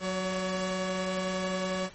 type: tone pair together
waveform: sawtooth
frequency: 185 / 566 Hz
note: F#3 / C#5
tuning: 0 / +36 cents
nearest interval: octave + perfect fifth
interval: 1936 cents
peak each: -28 dBFS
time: 0-1.9 s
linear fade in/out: 50 ms
effects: pink hiss -51 dBFS RMS until 1.94 s + MP3 32 kbps